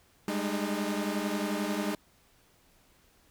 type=tone cluster; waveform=sawtooth; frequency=199.2 / 210.4 / 305.2 Hz; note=G3 / G#3 / D#4; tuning=+28 / +23 / -33 cents; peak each=-30 dBFS; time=0.28-1.95 s; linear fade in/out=2 ms; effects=pink hiss -64 dBFS RMS until 3.3 s